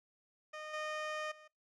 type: tone with level steps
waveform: 15% pulse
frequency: 614 Hz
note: D#5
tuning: 23 cents flat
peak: -37 / -31 / -49 dBFS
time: 0.53-1.48 s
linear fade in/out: 10 ms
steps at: 0.73 / 1.31 s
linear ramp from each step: 10 ms
effects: noise-tail reverb RT60 0.2 s tail -23 dB re dry + low-pass 5000 Hz 12 dB/octave